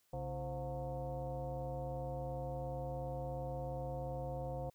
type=tone with frequency modulation; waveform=sine; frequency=329.6 Hz; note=E4; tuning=in tune; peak=-38 dBFS; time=0.13-4.7 s; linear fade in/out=5 ms; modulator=194 Hz; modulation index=2.1; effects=white hiss -75 dBFS RMS until 4.74 s